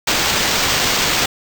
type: noise with sample-and-hold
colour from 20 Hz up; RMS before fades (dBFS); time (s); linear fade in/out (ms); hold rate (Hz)
white; -17; 0.07-1.26; 5; 11025
effects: none